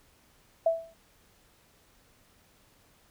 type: tone with exponential decay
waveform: sine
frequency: 659 Hz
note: E5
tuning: 1 cent flat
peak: -18 dBFS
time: 0.66-0.94 s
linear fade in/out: 5 ms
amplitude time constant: 59 ms
effects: pink hiss -63 dBFS RMS until 3.1 s